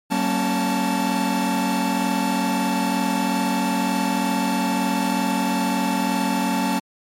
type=tone cluster; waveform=45% pulse; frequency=189.4 / 232.6 / 274.8 / 879 Hz; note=F#3 / A#3 / C#4 / A5; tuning=+41 / -4 / -15 / -2 cents; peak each=-25 dBFS; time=0.1-6.8 s; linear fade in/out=20 ms; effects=MP3 64 kbps